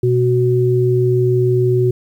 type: tone pair together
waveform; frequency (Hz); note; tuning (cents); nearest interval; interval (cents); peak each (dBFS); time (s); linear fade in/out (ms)
sine; 123.47 / 370; B2 / F#4; 0 / 0; octave + perfect fifth; 1900; -14; 0.03-1.91; 5
effects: 8-bit